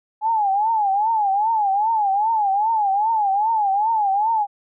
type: tone with vibrato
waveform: sine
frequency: 840 Hz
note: G#5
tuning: 19 cents sharp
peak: -16 dBFS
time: 0.21-4.47 s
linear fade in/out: 50 ms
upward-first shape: triangle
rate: 2.5 Hz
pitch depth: 170 cents each way
effects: none